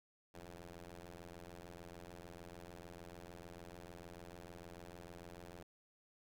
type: ring-modulated tone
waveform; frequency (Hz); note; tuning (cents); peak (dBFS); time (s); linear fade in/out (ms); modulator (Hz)
10% pulse; 86.7; F2; -12; -40; 0.34-5.63; 5; 251
effects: none